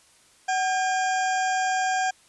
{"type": "harmonic tone with a mistuned harmonic", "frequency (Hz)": 805, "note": "G5", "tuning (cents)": 46, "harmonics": [1, 2, 3, 4, 6, 7, 8, 9], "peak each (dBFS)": [-23, -28, -37, -39, -41, -41, -42, -37], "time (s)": [0.48, 2.11], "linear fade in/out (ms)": 10, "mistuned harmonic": 1, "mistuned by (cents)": -120, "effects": ["white hiss -57 dBFS RMS until 2.28 s", "resampled to 24000 Hz"]}